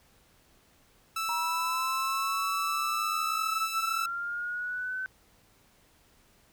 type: tone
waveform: sawtooth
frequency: 1318.5 Hz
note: E6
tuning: in tune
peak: -26 dBFS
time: 1.16-4.06 s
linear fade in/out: 5 ms
type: linear sweep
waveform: sine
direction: up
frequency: 945 to 1528 Hz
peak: -31 dBFS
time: 1.29-5.06 s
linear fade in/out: 0 ms
effects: pink hiss -63 dBFS RMS until 6.52 s